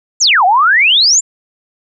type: exponential two-way sweep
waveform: sine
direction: down then up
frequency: 7500 to 702 to 7500 Hz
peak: -6 dBFS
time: 0.2-1.21 s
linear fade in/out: 20 ms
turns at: 0.45 s
effects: none